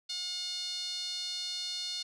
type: tone with band-pass filter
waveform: 5% pulse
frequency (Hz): 720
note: F#5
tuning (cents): -47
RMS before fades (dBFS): -37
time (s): 0.09-2.03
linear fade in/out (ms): 10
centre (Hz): 4200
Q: 4.3
effects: none